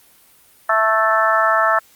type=harmonic tone; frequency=220 Hz; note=A3; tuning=in tune; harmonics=3 / 4 / 5 / 6 / 7 / 8; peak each=-19 / -23 / -21 / -16 / -28 / -20 dBFS; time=0.69-1.79 s; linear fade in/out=5 ms; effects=white hiss -51 dBFS RMS until 1.95 s + Opus 32 kbps